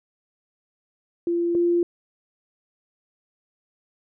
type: tone pair in turn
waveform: sine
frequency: 343.1 / 345.9 Hz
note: F4 / F4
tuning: -31 / -17 cents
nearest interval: unison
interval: 14 cents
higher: second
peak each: -20 / -17 dBFS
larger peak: second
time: 1.27-1.55 / 1.55-1.83 s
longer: neither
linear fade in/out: 2 ms
effects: none